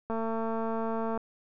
click train, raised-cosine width 1 ms, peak -20 dBFS, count 243, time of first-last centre 0.1-1.176 s, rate 225 Hz, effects none

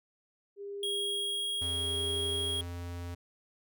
sine tone with tremolo, 402.1 Hz, G4, 44 cents sharp, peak -36 dBFS, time 0.56-2.65 s, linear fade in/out 50 ms, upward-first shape sine, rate 0.76 Hz, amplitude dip 85%
square tone, 3285 Hz, G#7, 20 cents flat, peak -32 dBFS, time 0.83-2.61 s, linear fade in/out 2 ms
square tone with pitch glide, 86.5 to 87.1 Hz, F2 to F2, -16 to -4 cents, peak -38 dBFS, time 1.61-3.15 s, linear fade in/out 10 ms, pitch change +12 cents, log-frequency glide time 1.93-2.36 s
effects none

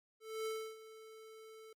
square tone with ADSR envelope, 440.3 Hz, A4, 1 cent sharp, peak -37 dBFS, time 0.2-1.73 s, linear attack 260 ms, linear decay 300 ms, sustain -16 dB, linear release 4 ms, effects MP3 64 kbps

